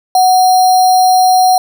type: tone with sample-and-hold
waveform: sine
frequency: 740 Hz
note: F#5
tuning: in tune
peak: -5 dBFS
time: 0.15-1.58 s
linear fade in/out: 2 ms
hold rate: 4900 Hz
effects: none